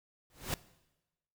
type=noise with exponential growth; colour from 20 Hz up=pink; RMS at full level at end=-31 dBFS; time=0.3-0.54 s; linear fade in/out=1 ms; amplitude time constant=52 ms; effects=noise-tail reverb RT60 1.0 s tail -19 dB re dry